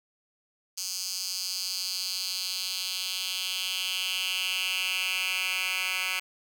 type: tone with high-pass filter sweep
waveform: 10% pulse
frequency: 186 Hz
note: F#3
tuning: 9 cents sharp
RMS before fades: -31 dBFS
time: 0.77-6.2 s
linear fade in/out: 10 ms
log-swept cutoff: 5500 to 2100 Hz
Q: 3.2
effects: none